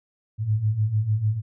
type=beating tone pair; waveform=sine; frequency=103.4 / 110.1 Hz; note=G#2 / A2; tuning=-7 / +2 cents; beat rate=6.7 Hz; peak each=-26 / -21 dBFS; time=0.38-1.42 s; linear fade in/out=50 ms; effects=none